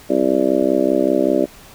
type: harmonic tone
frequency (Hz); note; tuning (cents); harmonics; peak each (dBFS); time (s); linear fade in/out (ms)
65.2; C2; -5; 3 / 4 / 5 / 6 / 7 / 8 / 9 / 10; -27 / -20 / -19 / -20 / -28 / -26 / -19 / -28; 0.09-1.46; 20
effects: pink hiss -43 dBFS RMS until 1.74 s